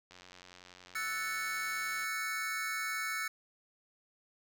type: click train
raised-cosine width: 0.2 ms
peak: -35 dBFS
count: 176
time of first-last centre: 0.11-2.042 s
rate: 90.6 Hz
type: chord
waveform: square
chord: F# minor seventh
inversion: third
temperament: equal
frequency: 1318.5 / 1480 / 1760 / 2217 Hz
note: E6 / F#6 / A6 / C#7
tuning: 0 / 0 / 0 / 0 cents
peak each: -41 / -42 / -41 / -39 dBFS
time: 0.95-3.28 s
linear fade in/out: 5 ms
effects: none